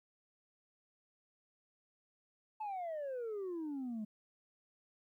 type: exponential sweep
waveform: sine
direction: down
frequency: 882 to 207.7 Hz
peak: -36 dBFS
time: 2.6-4.05 s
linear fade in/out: 10 ms
effects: tanh soft clip ceiling -37 dBFS + 13-bit